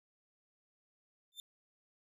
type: tone with exponential growth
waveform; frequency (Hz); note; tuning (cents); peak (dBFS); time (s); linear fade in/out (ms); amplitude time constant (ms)
40% pulse; 3568; A7; +23; -39; 1.32-1.4; 1; 16
effects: none